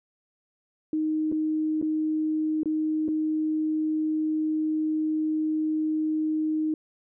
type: tone with dropouts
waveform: sine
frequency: 311.1 Hz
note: D#4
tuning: in tune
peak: -23 dBFS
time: 0.93-6.74 s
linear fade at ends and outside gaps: 2 ms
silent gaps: 1.317-1.323 / 1.815-1.825 / 2.633-2.657 / 3.081-3.086 s
effects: none